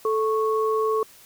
sine tone pair together, 438.1 / 1104 Hz, A4 / C#6, -7 / -7 cents, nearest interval octave + major third, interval 1600 cents, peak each -21 / -25 dBFS, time 0.05-1.03 s, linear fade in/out 2 ms, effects white hiss -50 dBFS RMS until 1.25 s

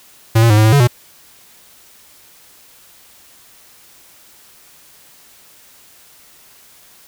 square tone with pitch steps, 112.6 / 116 / 105.7 / 108.3 / 110.1 / 142.2 / 121.8 Hz, A2 / A#2 / G#2 / A2 / A2 / C#3 / B2, +40 / -8 / +31 / -27 / +2 / +45 / -24 cents, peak -8 dBFS, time 0.35-0.875 s, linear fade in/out 10 ms, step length 75 ms, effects white hiss -46 dBFS RMS until 7.07 s

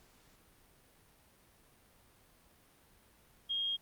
sine tone, 3245 Hz, G#7, 41 cents flat, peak -32 dBFS, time 3.49-3.77 s, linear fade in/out 20 ms, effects pink hiss -65 dBFS RMS until 3.81 s + Opus 48 kbps

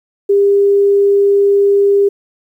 sine tone, 400.8 Hz, G4, 38 cents sharp, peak -7 dBFS, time 0.29-2.09 s, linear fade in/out 10 ms, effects 8-bit

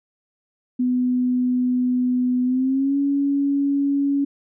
sine tone with pitch glide, 250 to 280.6 Hz, B3 to C#4, +21 to +21 cents, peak -17 dBFS, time 0.79-4.25 s, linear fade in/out 10 ms, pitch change +200 cents, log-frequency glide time 2.44-2.97 s, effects none

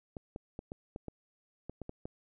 clicks, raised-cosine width 2 ms, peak -27 dBFS, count 10, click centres 0.168 / 0.361 / 0.591 / 0.719 / 0.961 / 1.083 / 1.696 / 1.817 / 1.894 / 2.055 s, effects none

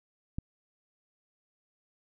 click, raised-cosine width 5 ms, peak -21 dBFS, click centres 0.385 s, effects none

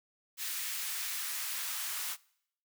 white noise with high-pass filter sweep, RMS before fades -37 dBFS, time 0.37-2.17 s, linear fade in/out 50 ms, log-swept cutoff 1800 to 1100 Hz, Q 0.98, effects noise-tail reverb RT60 0.7 s tail -23 dB re dry

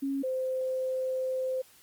sine tone pair in turn, 274.5 / 518.2 Hz, C#4 / C5, -17 / -17 cents, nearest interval major seventh, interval 1100 cents, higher second, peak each -28 dBFS, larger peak neither, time 0.02-0.23 / 0.23-1.62 s, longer second, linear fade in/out 10 ms, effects white hiss -58 dBFS RMS until 1.82 s + Opus 24 kbps

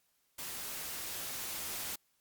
white noise with level ramp, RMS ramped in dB -42 to -39 dBFS, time 0.38-1.96 s, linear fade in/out 10 ms, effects white hiss -75 dBFS RMS until 2.2 s + Opus 48 kbps

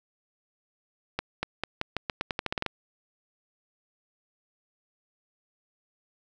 accelerating click train, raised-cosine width 0.3 ms, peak -12 dBFS, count 14, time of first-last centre 1.19-2.663 s, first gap 240 ms, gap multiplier 0.86, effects none

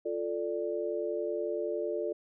sine chord, D minor, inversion first, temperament equal, 349.2 / 440 / 587.3 Hz, F4 / A4 / D5, 0 / 0 / 0 cents, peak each -35 / -34 / -35 dBFS, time 0.05-2.13 s, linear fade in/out 10 ms, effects none

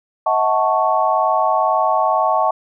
sine chord, D# half-diminished seventh, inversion none, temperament equal with one note detuned, 637.9 / 740 / 880 / 1108.7 Hz, D#5 / F#5 / A5 / C#6, +43 / 0 / 0 / 0 cents, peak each -19 dBFS, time 0.26-2.51 s, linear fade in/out 5 ms, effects none

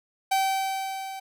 45% pulse tone with level ramp, 772 Hz, G5, 27 cents flat, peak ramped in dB -20 to -35 dBFS, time 0.31-1.2 s, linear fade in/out 10 ms, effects none

